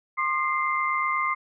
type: tone cluster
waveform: sine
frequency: 1062 / 1210 / 2088 Hz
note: C6 / D#6 / C7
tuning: +25 / -49 / -4 cents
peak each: -27 dBFS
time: 0.17-1.35 s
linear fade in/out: 20 ms
effects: none